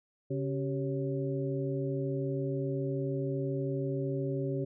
harmonic tone with a mistuned harmonic, 138.59 Hz, C#3, in tune, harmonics 1 / 2 / 3 / 4, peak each -33 / -37 / -35 / -40 dBFS, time 0.3-4.65 s, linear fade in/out 10 ms, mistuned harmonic 3, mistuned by -110 cents, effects none

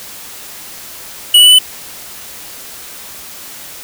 square tone with pitch steps, 2932 / 2958 / 2983 / 3009 Hz, F#7 / F#7 / F#7 / F#7, -16 / -1 / +13 / +28 cents, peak -3 dBFS, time 1.34-1.588 s, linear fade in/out 5 ms, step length 62 ms, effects white hiss -31 dBFS RMS until 3.83 s

